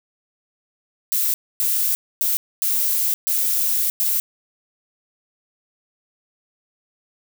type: noise bursts at uneven times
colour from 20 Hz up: violet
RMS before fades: -20 dBFS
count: 6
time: 1.12-1.34 / 1.6-1.95 / 2.21-2.37 / 2.62-3.14 / 3.27-3.9 / 4-4.2 s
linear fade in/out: 0 ms
effects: none